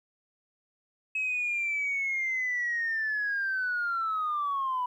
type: linear sweep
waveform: sine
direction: down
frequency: 2569 to 979 Hz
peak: -26 dBFS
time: 1.15-4.86 s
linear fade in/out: 5 ms
effects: tanh soft clip ceiling -23 dBFS + 11-bit